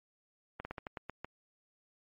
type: slowing click train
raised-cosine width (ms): 0.5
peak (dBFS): -25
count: 8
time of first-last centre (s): 0.6-1.246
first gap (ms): 50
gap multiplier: 1.2
effects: MP3 32 kbps